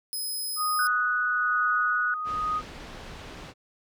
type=tone; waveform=10% pulse; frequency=5080 Hz; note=D#8; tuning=35 cents sharp; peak=-24 dBFS; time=0.13-0.87 s; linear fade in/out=0 ms
type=tone with tremolo; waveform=sine; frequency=1244.5 Hz; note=D#6; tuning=in tune; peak=-24 dBFS; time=0.56-2.62 s; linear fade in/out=50 ms; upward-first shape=sine; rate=1.1 Hz; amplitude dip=45%
type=tone with pitch glide; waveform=sine; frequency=1480 to 1470.6 Hz; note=F#6 to F#6; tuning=0 to -11 cents; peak=-24 dBFS; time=0.79-2.14 s; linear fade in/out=2 ms; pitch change=-11 cents; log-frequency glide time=1.22-1.77 s
type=low-pass noise; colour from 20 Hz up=pink; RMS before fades=-42 dBFS; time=2.24-3.54 s; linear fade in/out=50 ms; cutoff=4300 Hz; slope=12 dB/octave
effects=none